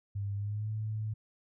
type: tone with pitch glide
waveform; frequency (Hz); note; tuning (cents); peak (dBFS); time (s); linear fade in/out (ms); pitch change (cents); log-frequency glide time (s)
sine; 100.4 to 108.23; G2 to A2; +42 to -28; -32; 0.15-1.14; 10; +130; 0.35-0.7
effects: none